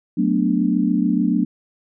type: chord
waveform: sine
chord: B minor seventh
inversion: second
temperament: equal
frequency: 185 / 220 / 246.9 / 293.7 Hz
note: F#3 / A3 / B3 / D4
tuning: 0 / 0 / 0 / 0 cents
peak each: -21 dBFS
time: 0.17-1.45 s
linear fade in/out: 10 ms
effects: none

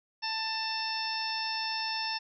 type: harmonic tone with a mistuned harmonic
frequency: 888 Hz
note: A5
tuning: 16 cents sharp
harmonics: 1 / 2 / 3 / 4 / 5 / 6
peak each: -36 / -40 / -39 / -43 / -42 / -34 dBFS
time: 0.22-2.19 s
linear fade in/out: 20 ms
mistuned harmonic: 4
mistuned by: +24 cents
effects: none

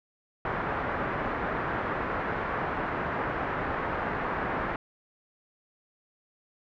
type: low-pass noise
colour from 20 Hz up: white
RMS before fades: -31 dBFS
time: 0.45-4.76 s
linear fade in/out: 2 ms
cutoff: 1600 Hz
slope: 24 dB/octave
effects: none

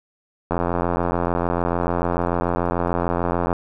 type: click train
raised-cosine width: 1 ms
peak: -7 dBFS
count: 263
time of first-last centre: 0.51-3.528 s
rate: 86.8 Hz
effects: none

